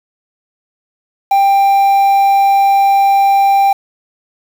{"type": "tone with quantisation", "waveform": "triangle", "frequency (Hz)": 790, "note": "G5", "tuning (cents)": 13, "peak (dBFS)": -5, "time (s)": [1.31, 3.73], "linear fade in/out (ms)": 5, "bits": 5, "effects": []}